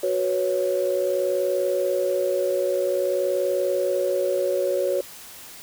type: chord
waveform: sine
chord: F# suspended fourth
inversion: none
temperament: equal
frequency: 370 / 493.9 / 554.4 Hz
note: F#4 / B4 / C#5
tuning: 0 / 0 / 0 cents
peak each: -25 / -27 / -22 dBFS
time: 0.03-5.01 s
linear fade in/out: 5 ms
effects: tanh soft clip ceiling -11 dBFS + white hiss -42 dBFS RMS until 5.62 s